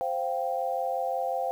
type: chord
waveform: sine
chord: C suspended fourth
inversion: none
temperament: equal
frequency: 523.3 / 698.5 / 784 Hz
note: C5 / F5 / G5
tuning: 0 / 0 / 0 cents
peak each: -31 dBFS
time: 0.01-1.51 s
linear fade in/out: 0 ms
effects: 9-bit